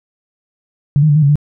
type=tone with pitch steps; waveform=sine; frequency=142.8 / 154.5 / 145.8 / 155.2 / 140.9 / 147.5 Hz; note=D3 / D#3 / D3 / D#3 / C#3 / D3; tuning=-48 / -12 / -12 / -4 / +29 / +8 cents; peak=-7 dBFS; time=0.96-1.356 s; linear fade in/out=0 ms; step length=66 ms; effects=none